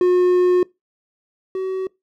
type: tone pair in turn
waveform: triangle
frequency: 360.7 / 377.7 Hz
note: F#4 / F#4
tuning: -44 / +36 cents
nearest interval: minor second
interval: 80 cents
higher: second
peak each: -10 / -19 dBFS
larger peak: first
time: 0.01-0.63 / 1.55-1.87 s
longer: first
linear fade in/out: 2 ms
effects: noise-tail reverb RT60 0.2 s tail -23 dB re dry